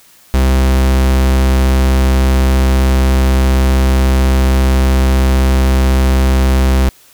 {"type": "tone", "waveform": "45% pulse", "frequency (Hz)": 65.41, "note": "C2", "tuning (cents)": 0, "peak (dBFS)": -8, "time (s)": [0.34, 6.89], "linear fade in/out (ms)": 0, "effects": ["white hiss -45 dBFS RMS until 7.13 s"]}